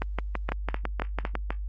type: two click trains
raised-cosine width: 0.5 ms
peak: -13 / -13 dBFS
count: 5 / 9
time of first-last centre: 0.49-1.505 / 0.02-1.353 s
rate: 3.94 / 6 Hz
effects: added 50 Hz sine -30 dBFS peak until 1.68 s + Opus 24 kbps